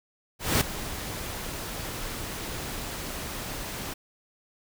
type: noise with ADSR envelope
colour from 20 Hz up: pink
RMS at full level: -21 dBFS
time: 0.39-3.94 s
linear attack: 220 ms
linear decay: 6 ms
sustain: -14 dB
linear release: 11 ms
effects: none